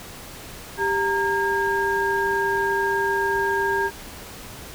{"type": "tone cluster", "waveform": "sine", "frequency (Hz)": [394.1, 923, 1619], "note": ["G4", "A#5", "G#6"], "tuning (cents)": [9, -17, -45], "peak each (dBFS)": -24, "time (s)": [0.77, 3.91], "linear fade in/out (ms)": 50, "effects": ["pink hiss -39 dBFS RMS until 4.74 s"]}